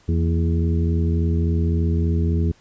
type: harmonic tone with a mistuned harmonic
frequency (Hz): 83.5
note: E2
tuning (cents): +23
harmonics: 1 / 2 / 3 / 4 / 5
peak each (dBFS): -18 / -24 / -28 / -30 / -32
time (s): 0.08-2.52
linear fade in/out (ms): 10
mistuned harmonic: 3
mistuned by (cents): -82
effects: pink hiss -55 dBFS RMS until 2.6 s + resampled to 16000 Hz